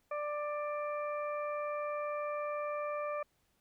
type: harmonic tone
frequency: 591 Hz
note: D5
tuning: 11 cents sharp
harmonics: 1 / 2 / 3 / 4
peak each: -36 / -39 / -51 / -48 dBFS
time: 0.11-3.23 s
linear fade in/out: 5 ms
effects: pink hiss -75 dBFS RMS until 3.6 s